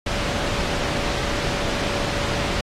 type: tone in noise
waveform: sine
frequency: 573 Hz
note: D5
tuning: 43 cents flat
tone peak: -32 dBFS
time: 0.06-2.61 s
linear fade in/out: 5 ms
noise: pink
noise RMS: -24 dBFS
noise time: 0.06-2.61 s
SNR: -11 dB
effects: low-pass 5000 Hz 12 dB/octave + AAC 48 kbps